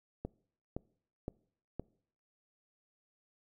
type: click train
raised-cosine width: 2 ms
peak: -24 dBFS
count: 4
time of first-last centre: 0.25-1.796 s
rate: 1.94 Hz
effects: noise-tail reverb RT60 0.6 s tail -24 dB re dry